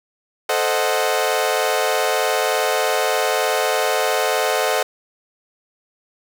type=chord; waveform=sawtooth; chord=A diminished seventh; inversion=none; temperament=equal; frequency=440 / 523.3 / 622.3 / 740 Hz; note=A4 / C5 / Eb5 / Gb5; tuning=0 / 0 / 0 / 0 cents; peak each=-19 dBFS; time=0.49-4.83 s; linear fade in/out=5 ms; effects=none